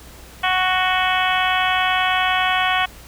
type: harmonic tone with a mistuned harmonic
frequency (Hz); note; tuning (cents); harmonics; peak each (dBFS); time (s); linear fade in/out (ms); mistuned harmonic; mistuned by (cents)
370; F#4; 0; 2 / 3 / 4 / 5 / 6 / 7 / 8 / 9; -21 / -23 / -24 / -25 / -26 / -26 / -27 / -28; 0.43-2.86; 10; 8; +29
effects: added 60 Hz sine -43 dBFS peak until 3.07 s + pink hiss -43 dBFS RMS until 3.07 s